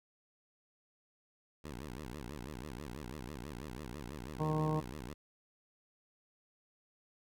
10% pulse tone with vibrato, 66.9 Hz, C2, 39 cents sharp, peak -35 dBFS, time 1.64-5.14 s, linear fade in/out 5 ms, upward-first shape sine, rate 6.1 Hz, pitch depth 270 cents each way
harmonic tone, 154.8 Hz, D#3, 9 cents flat, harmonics 1 / 2 / 3 / 4 / 5 / 6 / 7, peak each -33 / -39 / -39 / -44 / -45 / -43 / -43 dBFS, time 4.39-4.81 s, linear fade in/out 20 ms
effects none

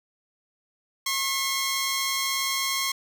10% pulse tone pair together, 1081.9 / 2027 Hz, C#6 / B6, -42 / +45 cents, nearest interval major seventh, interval 1087 cents, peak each -17 / -22 dBFS, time 1.06-2.92 s, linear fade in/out 5 ms, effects none

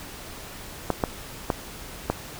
clicks, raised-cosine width 1 ms, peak -7 dBFS, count 4, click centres 0.903 / 1.038 / 1.502 / 2.1 s, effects pink hiss -40 dBFS RMS until 2.39 s

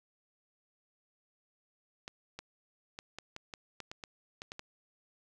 clicks, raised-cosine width 0.2 ms, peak -25 dBFS, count 12, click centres 2.079 / 2.39 / 2.989 / 3.186 / 3.364 / 3.538 / 3.803 / 3.915 / 4.038 / 4.419 / 4.519 / 4.594 s, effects none

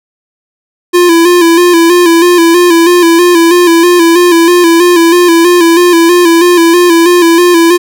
square tone with vibrato, 343.4 Hz, F4, 29 cents flat, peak -3 dBFS, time 0.93-7.78 s, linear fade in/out 20 ms, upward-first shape square, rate 3.1 Hz, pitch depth 50 cents each way, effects none

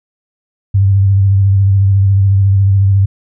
sine tone with vibrato, 98 Hz, G2, in tune, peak -6 dBFS, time 0.74-3.06 s, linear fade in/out 10 ms, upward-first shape sine, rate 14 Hz, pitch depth 35 cents each way, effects none

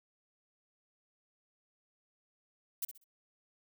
violet noise with echo, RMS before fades -35 dBFS, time 2.82-2.85 s, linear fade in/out 5 ms, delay 64 ms, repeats 3, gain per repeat -11 dB, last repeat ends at 3.042 s, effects none

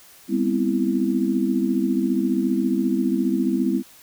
sine chord, C major seventh, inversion second, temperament equal with one note detuned, 200.8 / 246.9 / 261.6 / 329.6 Hz, G3 / B3 / C4 / E4, +42 / 0 / 0 / 0 cents, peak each -24 dBFS, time 0.28-3.83 s, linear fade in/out 50 ms, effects white hiss -49 dBFS RMS until 4.02 s

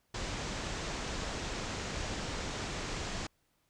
pink low-pass noise, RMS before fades -38 dBFS, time 0.14-3.27 s, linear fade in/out 5 ms, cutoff 7600 Hz, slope 48 dB/octave, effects pink hiss -75 dBFS RMS until 3.69 s

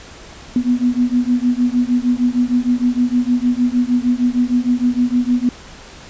sine beating tone pair, 242.6 / 249.1 Hz, B3 / B3, -31 / +15 cents, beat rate 6.5 Hz, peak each -16 dBFS, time 0.56-5.49 s, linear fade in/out 2 ms, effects pink hiss -38 dBFS RMS until 6.09 s + resampled to 16000 Hz

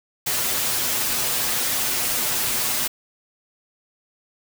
white noise with comb filter, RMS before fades -23 dBFS, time 0.26-2.88 s, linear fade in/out 10 ms, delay 8.1 ms, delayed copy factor +0.75, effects none

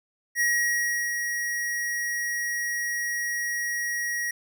square tone with ADSR envelope, 1900 Hz, A#6, 33 cents sharp, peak -21 dBFS, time 0.35-4.31 s, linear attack 56 ms, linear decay 710 ms, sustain -6 dB, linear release 4 ms, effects none

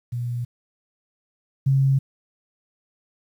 sine tone pair in turn, 120.8 / 135.59 Hz, B2 / C#3, -38 / -38 cents, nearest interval major second, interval 200 cents, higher second, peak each -24 / -15 dBFS, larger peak second, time 0.12-0.45 / 1.66-1.99 s, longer neither, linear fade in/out 10 ms, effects 9-bit

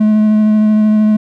triangle tone with vibrato, 214 Hz, A3, 48 cents flat, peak -5 dBFS, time 0-1.17 s, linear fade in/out 10 ms, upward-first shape triangle, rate 13 Hz, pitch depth 14 cents each way, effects none

